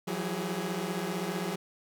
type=tone cluster; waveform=sawtooth; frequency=170.8 / 186.3 / 331.3 / 385.2 / 414.8 Hz; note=F3 / F#3 / E4 / G4 / G#4; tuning=-38 / +12 / +9 / -30 / -2 cents; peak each=-33 / -31 / -38 / -39 / -34 dBFS; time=0.07-1.56 s; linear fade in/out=10 ms; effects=none